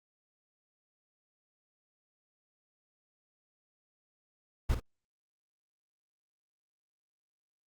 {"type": "noise with echo", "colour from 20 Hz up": "brown", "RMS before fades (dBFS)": -27, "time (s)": [4.69, 4.75], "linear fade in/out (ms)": 10, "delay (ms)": 53, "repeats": 1, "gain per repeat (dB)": -10, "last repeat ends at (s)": 4.803, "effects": ["Opus 48 kbps"]}